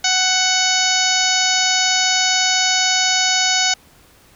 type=harmonic tone with a mistuned harmonic; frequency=746 Hz; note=F#5; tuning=14 cents sharp; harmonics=1 / 2 / 3 / 4 / 5 / 6 / 7 / 8 / 9; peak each=-23 / -23 / -23 / -23 / -23 / -23 / -23 / -23 / -23 dBFS; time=0.04-3.74 s; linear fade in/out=5 ms; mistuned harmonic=3; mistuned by=-19 cents; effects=pink hiss -50 dBFS RMS until 4.35 s